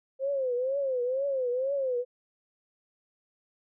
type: tone with vibrato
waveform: sine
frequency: 523.3 Hz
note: C5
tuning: in tune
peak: -26 dBFS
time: 0.19-2.05 s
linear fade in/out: 50 ms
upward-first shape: triangle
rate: 2.1 Hz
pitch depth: 150 cents each way
effects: none